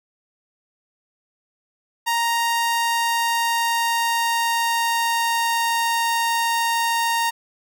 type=tone with pitch glide; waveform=sawtooth; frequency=932 to 926.6 Hz; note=A#5 to A#5; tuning=-1 to -11 cents; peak=-15 dBFS; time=2.06-7.31 s; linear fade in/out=20 ms; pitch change=-10 cents; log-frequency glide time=2.26-6.04 s; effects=none